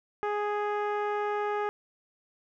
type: tone with low-pass filter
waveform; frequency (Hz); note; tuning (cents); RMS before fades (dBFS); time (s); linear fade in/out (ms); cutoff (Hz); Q
10% pulse; 415.3; G#4; 0; -30; 0.23-1.69; 0; 1100; 0.65
effects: none